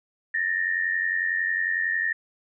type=tone pair together; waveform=sine; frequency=1771 / 1862 Hz; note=A6 / A#6; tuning=+11 / -2 cents; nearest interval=minor second; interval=87 cents; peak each=-26 / -25 dBFS; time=0.34-2.13 s; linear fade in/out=5 ms; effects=none